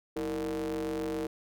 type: ring-modulated tone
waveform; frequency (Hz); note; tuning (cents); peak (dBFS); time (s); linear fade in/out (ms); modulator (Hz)
square; 69.1; C#2; -5; -29; 0.16-1.27; 5; 391
effects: none